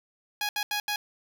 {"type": "tone bursts at uneven times", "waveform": "10% pulse", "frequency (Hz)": 830.6, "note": "G#5", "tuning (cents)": 0, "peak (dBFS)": -19, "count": 4, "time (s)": [[0.41, 0.49], [0.56, 0.63], [0.71, 0.8], [0.88, 0.96]], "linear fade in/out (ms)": 2, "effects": []}